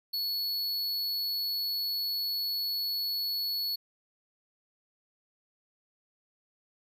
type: tone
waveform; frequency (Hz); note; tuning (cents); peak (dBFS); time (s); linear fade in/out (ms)
square; 4400; C#8; -14; -30; 0.13-3.76; 10
effects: none